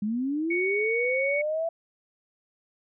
sine linear sweep, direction up, 200.7 to 671 Hz, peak -25 dBFS, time 0.02-1.69 s, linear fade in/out 5 ms
sine tone, 2229 Hz, C#7, 9 cents sharp, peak -26 dBFS, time 0.5-1.42 s, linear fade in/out 10 ms
effects none

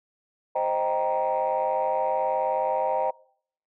sine chord, C minor seventh, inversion none, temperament equal with one note detuned, 523.3 / 622.3 / 784 / 937.2 Hz, C5 / Eb5 / G5 / Bb5, 0 / 0 / 0 / +9 cents, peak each -27 dBFS, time 0.55-3.11 s, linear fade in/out 10 ms, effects noise-tail reverb RT60 0.6 s tail -24 dB re dry + tanh soft clip ceiling -16 dBFS

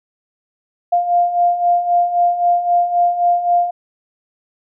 sine beating tone pair, 698 / 701.8 Hz, F5 / F5, -1 / +8 cents, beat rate 3.8 Hz, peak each -19 / -13 dBFS, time 0.92-3.71 s, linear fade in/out 10 ms, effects none

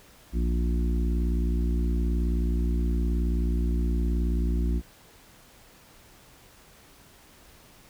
harmonic tone, 59 Hz, A#1, 22 cents sharp, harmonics 1 / 3 / 4 / 5 / 6, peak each -23 / -33 / -35 / -37 / -39 dBFS, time 0.32-4.82 s, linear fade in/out 50 ms, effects pink hiss -54 dBFS RMS until 7.89 s

